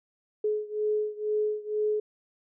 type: beating tone pair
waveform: sine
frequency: 423.7 / 425.8 Hz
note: G#4 / G#4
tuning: +35 / +43 cents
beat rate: 2.1 Hz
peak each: -28 / -30 dBFS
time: 0.44-2 s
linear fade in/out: 5 ms
effects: none